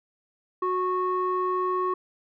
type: tone with low-pass filter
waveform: square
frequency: 367.1 Hz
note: F#4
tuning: 14 cents flat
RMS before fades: -26 dBFS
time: 0.62-1.94 s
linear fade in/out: 5 ms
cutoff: 1100 Hz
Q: 3.8
effects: none